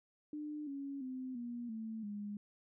sine tone with pitch steps, 299.7 / 278 / 257.9 / 239.3 / 221.9 / 205.9 Hz, D4 / C#4 / C4 / A#3 / A3 / G#3, +35 / +5 / -25 / +46 / +15 / -15 cents, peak -40 dBFS, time 0.33-2.37 s, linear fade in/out 2 ms, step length 340 ms, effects none

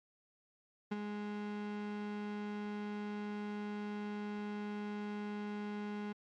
35% pulse tone with ADSR envelope, 207.7 Hz, G#3, in tune, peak -31 dBFS, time 0.91-6.13 s, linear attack 10 ms, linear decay 27 ms, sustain -6 dB, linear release 12 ms, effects low-pass 3000 Hz 12 dB/octave + MP3 64 kbps

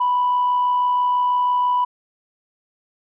sine tone with amplitude modulation, 987.8 Hz, B5, in tune, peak -13 dBFS, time 0-1.85 s, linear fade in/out 10 ms, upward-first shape sine, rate 66.1 Hz, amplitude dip 30%, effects tanh soft clip ceiling -12 dBFS

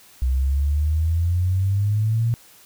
sine exponential sweep, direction up, 62.9 to 118.3 Hz, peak -17 dBFS, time 0.22-2.34 s, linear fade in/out 0 ms, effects white hiss -50 dBFS RMS until 2.65 s

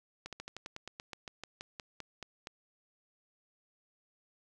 slowing click train, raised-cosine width 0.2 ms, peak -25 dBFS, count 17, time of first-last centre 0.26-2.471 s, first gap 67 ms, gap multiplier 1.09, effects none

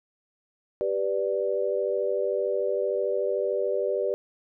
sine chord, G major, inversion none, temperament equal, 392 / 493.9 / 587.3 Hz, G4 / B4 / D5, 0 / 0 / 0 cents, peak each -28 dBFS, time 0.81-4.14 s, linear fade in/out 0 ms, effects none

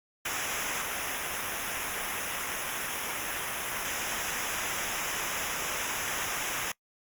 pink noise with comb filter, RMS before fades -33 dBFS, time 0.25-6.72 s, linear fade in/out 5 ms, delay 0.23 ms, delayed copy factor -0.85, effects noise-tail reverb RT60 0.1 s tail -25 dB re dry + Opus 48 kbps

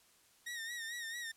sawtooth tone with vibrato, 1864.7 Hz, A#6, in tune, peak -37 dBFS, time 0.46-1.32 s, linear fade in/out 10 ms, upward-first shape sine, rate 4.5 Hz, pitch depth 66 cents each way, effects white hiss -67 dBFS RMS until 1.36 s + low-pass 12000 Hz 12 dB/octave

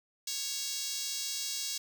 5% pulse tone with high-pass filter, 554.4 Hz, C#5, in tune, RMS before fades -36 dBFS, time 0.27-1.78 s, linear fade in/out 5 ms, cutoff 5000 Hz, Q 0.89, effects 9-bit

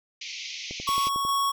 pink band-pass noise, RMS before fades -37 dBFS, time 0.21-1.09 s, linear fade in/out 5 ms, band 2100 to 6400 Hz, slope 96 dB/octave
click train, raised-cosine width 2 ms, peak -25 dBFS, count 7, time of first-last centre 0.71-1.251 s, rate 11.1 Hz
square tone with tremolo, 1108.7 Hz, C#6, in tune, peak -23 dBFS, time 0.87-1.52 s, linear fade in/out 10 ms, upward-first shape square, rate 2.4 Hz, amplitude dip 25%
effects none

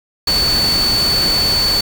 sine tone in noise, 4475 Hz, C#8, 16 cents sharp, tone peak -13 dBFS, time 0.27-1.81 s, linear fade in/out 5 ms, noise pink, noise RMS -21 dBFS, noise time 0.27-1.81 s, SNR +5 dB, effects none

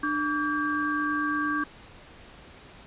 sine tone cluster, 298.5 / 1147 / 1594 Hz, D4 / D6 / G6, +28 / -41 / +28 cents, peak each -29 dBFS, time 0.03-1.64 s, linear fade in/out 5 ms, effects pink hiss -49 dBFS RMS until 2.86 s + resampled to 8000 Hz

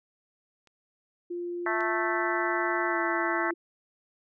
clicks, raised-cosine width 0.2 ms, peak -41 / -31 dBFS, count 2, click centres 0.673 / 1.807 s
sine tone with pitch glide, 349.2 to 340.6 Hz, F4 to F4, 0 to -43 cents, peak -31 dBFS, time 1.3-3.54 s, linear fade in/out 10 ms, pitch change -43 cents, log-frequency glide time 2.89-2.97 s
harmonic tone, 220 Hz, A3, in tune, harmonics 3 / 4 / 5 / 6 / 7 / 8 / 9, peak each -34 / -34 / -34 / -34 / -34 / -34 / -34 dBFS, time 1.66-3.51 s, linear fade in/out 2 ms
effects none

